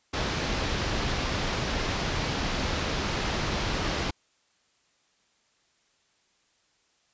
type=low-pass noise; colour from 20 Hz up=pink; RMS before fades=-29 dBFS; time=0.13-4.11 s; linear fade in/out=10 ms; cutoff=5700 Hz; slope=24 dB/octave; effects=white hiss -68 dBFS RMS until 7.13 s + resampled to 16000 Hz